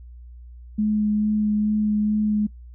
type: tone with vibrato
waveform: sine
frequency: 211.4 Hz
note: G#3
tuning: 31 cents sharp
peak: -18 dBFS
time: 0.78-2.47 s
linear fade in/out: 10 ms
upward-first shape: sine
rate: 2.3 Hz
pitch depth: 11 cents each way
effects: noise-tail reverb RT60 0.1 s tail -22 dB re dry + added 60 Hz sine -39 dBFS peak until 2.74 s